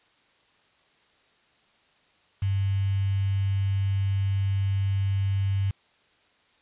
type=tone with quantisation; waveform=sine; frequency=98 Hz; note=G2; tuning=in tune; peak=-22 dBFS; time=2.42-5.71 s; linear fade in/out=5 ms; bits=7; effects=white hiss -63 dBFS RMS until 6.61 s + resampled to 8000 Hz